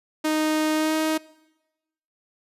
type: tone with pitch glide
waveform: sawtooth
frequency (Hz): 310 to 314.3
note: D#4 to D#4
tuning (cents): -6 to +18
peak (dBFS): -17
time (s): 0.24-1.18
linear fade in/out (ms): 10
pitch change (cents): +24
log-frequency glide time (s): 0.74-0.95
effects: noise-tail reverb RT60 1.0 s tail -22 dB re dry + resampled to 32000 Hz